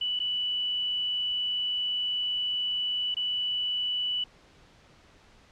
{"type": "tone with dropouts", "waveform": "sine", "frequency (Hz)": 2965, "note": "F#7", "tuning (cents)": 3, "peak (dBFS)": -26, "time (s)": [0.01, 4.24], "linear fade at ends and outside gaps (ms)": 5, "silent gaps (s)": [[0.192, 0.2], [3.144, 3.167]], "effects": ["pink hiss -57 dBFS RMS until 5.51 s", "low-pass 5000 Hz 12 dB/octave"]}